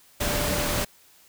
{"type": "tone in noise", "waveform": "sine", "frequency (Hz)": 587.3, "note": "D5", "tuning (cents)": 0, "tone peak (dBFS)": -32, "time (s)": [0.2, 0.85], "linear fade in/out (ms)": 10, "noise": "pink", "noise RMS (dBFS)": -26, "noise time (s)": [0.2, 0.85], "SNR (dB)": -9, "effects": ["white hiss -56 dBFS RMS until 1.28 s"]}